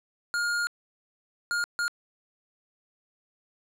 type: tone bursts at uneven times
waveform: square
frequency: 1419 Hz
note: F6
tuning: 27 cents sharp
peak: -26 dBFS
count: 3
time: 0.34-0.67 / 1.51-1.64 / 1.79-1.88 s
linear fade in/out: 0 ms
effects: low-pass 10000 Hz 12 dB/octave + 10-bit